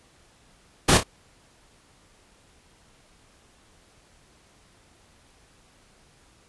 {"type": "noise with echo", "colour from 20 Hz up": "pink", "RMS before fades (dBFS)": -17, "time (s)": [0.88, 0.98], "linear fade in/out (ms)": 10, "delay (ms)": 28, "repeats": 2, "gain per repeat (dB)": -8, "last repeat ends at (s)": 1.036, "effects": ["pink hiss -58 dBFS RMS until 6.48 s", "resampled to 24000 Hz"]}